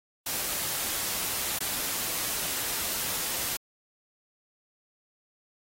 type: noise with dropouts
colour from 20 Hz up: white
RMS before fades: -31 dBFS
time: 0.26-3.57 s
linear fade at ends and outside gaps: 5 ms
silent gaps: 1.589-1.605 s
effects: AAC 48 kbps